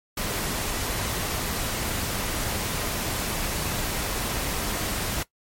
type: noise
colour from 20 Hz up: pink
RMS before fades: -28 dBFS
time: 0.17-5.23 s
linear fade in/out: 5 ms
effects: noise-tail reverb RT60 0.1 s tail -18 dB re dry + MP3 64 kbps